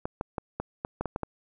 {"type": "clicks", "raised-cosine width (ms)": 1, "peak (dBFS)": -16, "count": 9, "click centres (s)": [0.055, 0.211, 0.382, 0.6, 0.849, 1.01, 1.057, 1.161, 1.233], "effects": []}